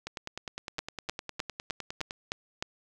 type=two click trains; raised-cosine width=0.2 ms; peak=-14 / -19 dBFS; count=7 / 21; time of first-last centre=0.79-2.625 / 0.07-2.109 s; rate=3.27 / 9.81 Hz; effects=none